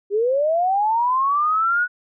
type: linear sweep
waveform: sine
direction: up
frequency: 390.9 to 1480 Hz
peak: -16 dBFS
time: 0.1-1.88 s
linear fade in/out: 50 ms
effects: none